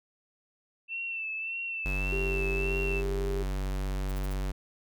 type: tone with vibrato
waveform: sine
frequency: 2673 Hz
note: E7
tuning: 23 cents sharp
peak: -32 dBFS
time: 0.88-3.03 s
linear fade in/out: 50 ms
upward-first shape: sine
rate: 1.7 Hz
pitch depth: 41 cents each way
type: tone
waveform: square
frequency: 47.85 Hz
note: G1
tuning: 41 cents flat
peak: -30 dBFS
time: 1.85-4.52 s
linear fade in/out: 10 ms
type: tone with pitch glide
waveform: sine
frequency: 392 to 398.9 Hz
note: G4 to G4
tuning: 0 to +30 cents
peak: -32 dBFS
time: 2.12-3.43 s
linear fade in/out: 5 ms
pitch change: +30 cents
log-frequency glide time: 2.48-3.2 s
type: noise bursts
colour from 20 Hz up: violet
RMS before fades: -47 dBFS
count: 4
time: 4.09-4.332 s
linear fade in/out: 2 ms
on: 23 ms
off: 50 ms
effects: none